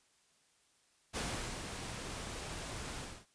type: noise with ADSR envelope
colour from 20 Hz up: pink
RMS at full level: -37 dBFS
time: 1.13-3.26 s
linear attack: 31 ms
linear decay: 420 ms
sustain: -6 dB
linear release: 270 ms
effects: white hiss -71 dBFS RMS until 3.34 s + resampled to 22050 Hz